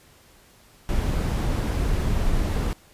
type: noise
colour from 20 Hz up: brown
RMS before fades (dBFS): -23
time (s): 0.89-2.73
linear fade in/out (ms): 0
effects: pink hiss -54 dBFS RMS until 2.93 s + resampled to 32000 Hz